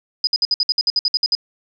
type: tone bursts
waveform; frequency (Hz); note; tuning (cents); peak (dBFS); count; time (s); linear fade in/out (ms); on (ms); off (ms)
sine; 4978; D#8; 0; -13; 13; 0.24-1.351; 2; 31; 59
effects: none